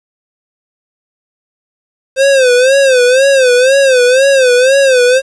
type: tone with vibrato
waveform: square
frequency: 521 Hz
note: C5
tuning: 7 cents flat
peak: -6 dBFS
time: 2.16-5.22 s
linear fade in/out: 50 ms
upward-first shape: sine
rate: 2 Hz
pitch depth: 110 cents each way
effects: resampled to 22050 Hz + 7-bit